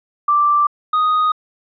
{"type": "tone pair in turn", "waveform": ["sine", "triangle"], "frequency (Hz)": [1174.7, 1244.6], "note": ["D6", "D#6"], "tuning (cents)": [0, 0], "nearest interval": "minor second", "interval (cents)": 100, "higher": "second", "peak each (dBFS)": -11, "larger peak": "neither", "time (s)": [[0.28, 0.67], [0.93, 1.32]], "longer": "neither", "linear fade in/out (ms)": 5, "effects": ["resampled to 11025 Hz"]}